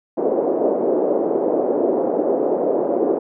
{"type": "band-pass noise", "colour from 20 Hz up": "pink", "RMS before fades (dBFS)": -19, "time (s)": [0.17, 3.19], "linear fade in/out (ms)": 10, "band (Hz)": [340, 580], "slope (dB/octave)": 24, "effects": []}